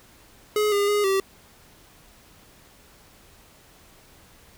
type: tone with pitch steps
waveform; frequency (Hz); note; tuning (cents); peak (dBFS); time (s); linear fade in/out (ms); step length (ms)
square; 421.9 / 405.6 / 413.6 / 387.2; G#4 / G#4 / G#4 / G4; +27 / -41 / -7 / -21; -20; 0.56-1.2; 2; 160
effects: pink hiss -53 dBFS RMS until 4.57 s